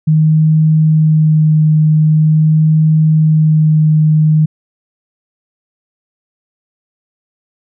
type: tone with vibrato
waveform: sine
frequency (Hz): 155.7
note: D#3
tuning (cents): +2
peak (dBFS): -6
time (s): 0.07-4.46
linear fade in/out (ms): 10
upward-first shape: sine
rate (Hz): 0.44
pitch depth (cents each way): 11
effects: none